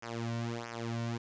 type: tone with flanger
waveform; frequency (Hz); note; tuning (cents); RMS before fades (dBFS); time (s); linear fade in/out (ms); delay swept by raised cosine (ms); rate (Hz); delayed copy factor
sawtooth; 116.54; A#2; 0; -37; 0.02-1.18; 10; 0.24 to 2.44; 1.5; -1
effects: resampled to 16000 Hz + 11-bit